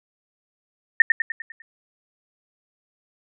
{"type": "tone with echo", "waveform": "sine", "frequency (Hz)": 1824, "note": "A#6", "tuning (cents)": -38, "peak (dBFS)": -6, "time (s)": [1, 1.02], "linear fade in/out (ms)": 2, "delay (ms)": 100, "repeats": 6, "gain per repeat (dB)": -6, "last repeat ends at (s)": 1.62, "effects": []}